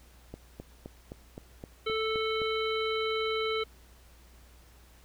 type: click train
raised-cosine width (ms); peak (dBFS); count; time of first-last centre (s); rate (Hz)
2; -27; 9; 0.34-2.418; 3.85
type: harmonic tone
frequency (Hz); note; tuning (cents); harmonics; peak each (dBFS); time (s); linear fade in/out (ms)
440; A4; 0; 1 / 3 / 5 / 7 / 9; -30 / -35 / -37 / -38 / -40; 1.86-3.64; 10
effects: added 60 Hz sine -55 dBFS peak until 5.04 s + pink hiss -60 dBFS RMS until 5.04 s